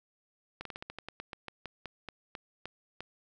slowing click train, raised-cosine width 0.3 ms, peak -24 dBFS, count 17, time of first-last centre 0.61-3.006 s, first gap 43 ms, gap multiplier 1.15, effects none

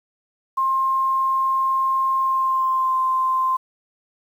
sine tone with pitch glide, 1062 to 1043.2 Hz, C6 to C6, +25 to -5 cents, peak -17 dBFS, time 0.57-3.57 s, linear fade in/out 10 ms, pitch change -30 cents, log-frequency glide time 2.19-2.96 s, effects 8-bit

